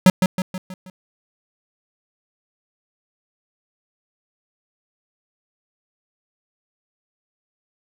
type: tone with echo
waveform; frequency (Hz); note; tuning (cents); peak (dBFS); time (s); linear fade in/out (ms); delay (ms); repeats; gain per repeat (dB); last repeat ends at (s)
square; 185.3; F#3; +3; -8; 0.06-0.1; 2; 160; 5; -6; 0.9
effects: none